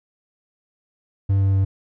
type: tone with pitch steps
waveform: triangle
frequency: 98 / 97.38 / 96.76 Hz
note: G2 / G2 / G2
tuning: 0 / -11 / -22 cents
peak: -13 dBFS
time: 1.29-1.65 s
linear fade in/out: 10 ms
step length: 120 ms
effects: none